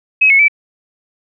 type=tone with pitch steps; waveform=sine; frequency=2551 / 2191 / 2313 Hz; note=D#7 / C#7 / D7; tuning=+43 / -21 / -27 cents; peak=-6 dBFS; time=0.21-0.483 s; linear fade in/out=10 ms; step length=91 ms; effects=none